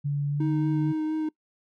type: tone with pitch glide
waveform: sine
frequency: 143.5 to 149.42 Hz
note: D3 to D3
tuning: -40 to +30 cents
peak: -24 dBFS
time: 0.04-0.93 s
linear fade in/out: 20 ms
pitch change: +70 cents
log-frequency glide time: 0.28-0.55 s
type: tone with vibrato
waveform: triangle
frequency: 311.7 Hz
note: D#4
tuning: 3 cents sharp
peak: -23 dBFS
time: 0.4-1.29 s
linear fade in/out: 5 ms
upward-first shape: sine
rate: 4.3 Hz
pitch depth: 13 cents each way
effects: noise-tail reverb RT60 0.1 s tail -23 dB re dry